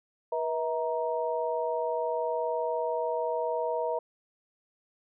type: tone cluster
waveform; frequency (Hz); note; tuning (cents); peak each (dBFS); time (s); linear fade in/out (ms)
sine; 483.8 / 643 / 937; B4 / E5 / A#5; -36 / -43 / +9; -31 / -31 / -33; 0.32-3.99; 5
effects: none